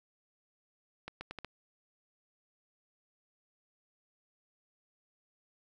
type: accelerating click train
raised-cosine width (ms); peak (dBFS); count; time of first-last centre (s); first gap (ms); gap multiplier
0.3; -25; 5; 1.08-1.447; 130; 0.77
effects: none